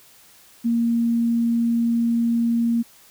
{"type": "tone", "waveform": "sine", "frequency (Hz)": 233.1, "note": "A#3", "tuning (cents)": 0, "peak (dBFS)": -17, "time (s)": [0.64, 2.83], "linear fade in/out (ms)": 20, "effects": ["white hiss -51 dBFS RMS until 3.1 s"]}